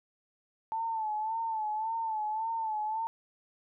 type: tone with vibrato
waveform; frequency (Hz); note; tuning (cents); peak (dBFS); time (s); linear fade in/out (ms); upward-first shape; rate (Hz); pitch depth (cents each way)
sine; 880; A5; 0; -30; 0.72-3.07; 0; sine; 1.8; 63
effects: none